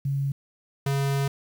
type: tone pair in turn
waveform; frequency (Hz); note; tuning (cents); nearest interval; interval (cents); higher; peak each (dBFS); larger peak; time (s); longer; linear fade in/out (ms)
sine / square; 138.59 / 138.59; C#3 / C#3; 0 / 0; unison; 0; neither; -23; neither; 0.05-0.32 / 0.86-1.28; second; 5
effects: 9-bit